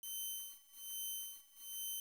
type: tone with tremolo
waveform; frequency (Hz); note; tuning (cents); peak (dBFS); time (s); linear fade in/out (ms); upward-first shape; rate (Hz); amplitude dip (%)
5% pulse; 3070; G7; -37; -32; 0.03-2; 2; sine; 1.2; 95
effects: 10-bit